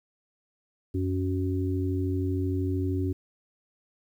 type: harmonic tone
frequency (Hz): 93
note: F#2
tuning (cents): +9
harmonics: 1 / 3 / 4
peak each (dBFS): -27 / -30 / -33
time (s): 0.94-3.13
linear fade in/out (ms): 10
effects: 10-bit